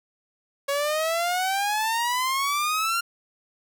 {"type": "exponential sweep", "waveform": "sawtooth", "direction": "up", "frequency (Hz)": [554.4, 1396.9], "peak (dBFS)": -19, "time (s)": [0.68, 3.01], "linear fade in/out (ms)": 10, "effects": []}